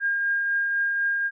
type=tone with tremolo; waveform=sine; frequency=1614 Hz; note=G#6; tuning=50 cents flat; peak=-20 dBFS; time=0-1.31 s; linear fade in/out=50 ms; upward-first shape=triangle; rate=4 Hz; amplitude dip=30%; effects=none